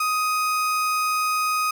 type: tone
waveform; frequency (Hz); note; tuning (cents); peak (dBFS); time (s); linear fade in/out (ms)
35% pulse; 1251; D#6; +9; -19; 0-1.71; 5
effects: none